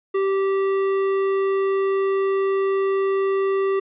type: tone with tanh clipping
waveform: sine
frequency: 389.2 Hz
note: G4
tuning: 12 cents flat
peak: -20 dBFS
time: 0.14-3.8 s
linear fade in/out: 10 ms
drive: 13 dB
effects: resampled to 8000 Hz